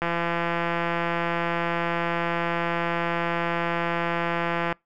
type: click train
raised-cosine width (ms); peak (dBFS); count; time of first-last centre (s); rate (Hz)
0.5; -11; 801; 0.02-4.726; 170
effects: noise-tail reverb RT60 0.2 s tail -26 dB re dry